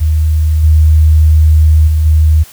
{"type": "tone with level steps", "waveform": "sine", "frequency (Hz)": 77.78, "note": "D#2", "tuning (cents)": 0, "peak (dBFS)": [-7, -3, -7, -4], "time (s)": [0, 2.44], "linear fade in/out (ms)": 20, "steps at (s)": [0.63, 1.87, 2.05], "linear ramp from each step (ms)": 10, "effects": ["white hiss -37 dBFS RMS until 2.52 s"]}